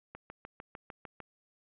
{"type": "click train", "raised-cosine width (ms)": 0.5, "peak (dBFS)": -29, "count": 8, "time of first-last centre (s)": [0.15, 1.203], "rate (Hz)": 6.65, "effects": ["resampled to 8000 Hz", "11-bit"]}